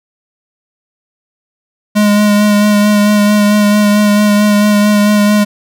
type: tone with vibrato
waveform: square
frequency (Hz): 207.7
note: G#3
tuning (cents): 0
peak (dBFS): -7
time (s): 1.95-5.45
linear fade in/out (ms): 20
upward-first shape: sine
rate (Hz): 4.5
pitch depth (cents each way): 19
effects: none